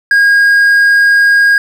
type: tone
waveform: triangle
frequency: 1631 Hz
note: G#6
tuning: 32 cents flat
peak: -3 dBFS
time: 0.11-1.58 s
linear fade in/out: 2 ms
effects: none